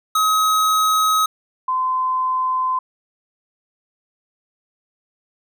square / sine tone pair in turn, 1271 / 1027.9 Hz, D#6 / C6, +36 / -31 cents, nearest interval major third, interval 367 cents, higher first, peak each -15 / -17 dBFS, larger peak first, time 0.15-1.26 / 1.68-2.79 s, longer neither, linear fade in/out 5 ms, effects none

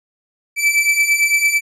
45% pulse beating tone pair, 2312 / 2320.9 Hz, D7 / D7, -28 / -21 cents, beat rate 8.9 Hz, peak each -18 / -14 dBFS, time 0.56-1.61 s, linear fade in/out 50 ms, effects low-pass 12000 Hz 12 dB/octave

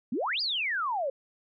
sine exponential two-way sweep, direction up then down, 207.8 to 5060 to 516 Hz, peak -27 dBFS, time 0.12-1.1 s, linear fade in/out 5 ms, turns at 0.41 s, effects none

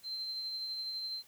sine tone with tremolo, 4118 Hz, C8, 28 cents flat, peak -35 dBFS, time 0.03-1.23 s, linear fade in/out 50 ms, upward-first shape triangle, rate 12 Hz, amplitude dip 30%, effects white hiss -62 dBFS RMS until 1.27 s

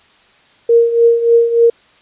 sine tone with tremolo, 466.2 Hz, A#4, in tune, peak -4 dBFS, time 0.69-1.7 s, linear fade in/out 5 ms, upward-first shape triangle, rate 3.4 Hz, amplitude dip 75%, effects white hiss -49 dBFS RMS until 2.01 s + resampled to 8000 Hz

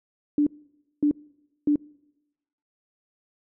sine tone bursts, 293.7 Hz, D4, in tune, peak -17 dBFS, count 3, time 0.38-1.758 s, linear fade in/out 2 ms, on 86 ms, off 560 ms, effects noise-tail reverb RT60 1.0 s tail -26 dB re dry

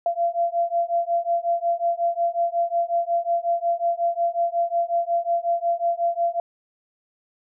sine beating tone pair, 682 / 687.5 Hz, F5 / F5, -41 / -27 cents, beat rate 5.5 Hz, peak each -23 dBFS, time 0.06-6.4 s, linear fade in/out 2 ms, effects none

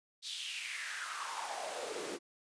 pink noise with high-pass filter sweep, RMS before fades -41 dBFS, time 0.22-2.19 s, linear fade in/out 50 ms, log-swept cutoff 4000 to 330 Hz, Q 4.7, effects resampled to 22050 Hz

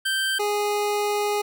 25% pulse tone pair in turn, 1562 / 414 Hz, G6 / G#4, -7 / -5 cents, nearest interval octave + major seventh, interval 2298 cents, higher first, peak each -18 dBFS, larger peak neither, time 0.05-0.39 / 0.39-1.42 s, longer second, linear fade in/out 10 ms, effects none

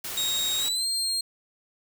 white noise, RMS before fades -34 dBFS, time 0.04-0.69 s, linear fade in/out 5 ms
30% pulse tone with pitch glide, 3764 to 4201 Hz, A#7 to C8, +16 to +6 cents, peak -22 dBFS, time 0.17-1.21 s, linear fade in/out 5 ms, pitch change +190 cents, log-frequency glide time 0.58-0.86 s
effects none

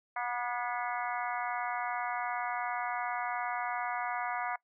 harmonic tone with a mistuned harmonic, 242.7 Hz, B3, 30 cents flat, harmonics 3 / 4 / 5 / 6 / 7 / 8 / 9, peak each -36 / -38 / -40 / -42 / -43 / -44 / -45 dBFS, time 0.16-4.56 s, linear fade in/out 5 ms, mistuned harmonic 8, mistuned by +48 cents, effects noise-tail reverb RT60 0.1 s tail -22 dB re dry

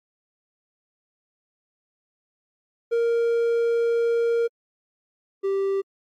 triangle tone pair in turn, 466.2 / 391.2 Hz, A#4 / G4, 0 / -4 cents, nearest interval minor third, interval 304 cents, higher first, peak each -17 / -19 dBFS, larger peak first, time 2.91-4.48 / 5.43-5.82 s, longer first, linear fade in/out 20 ms, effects AAC 64 kbps

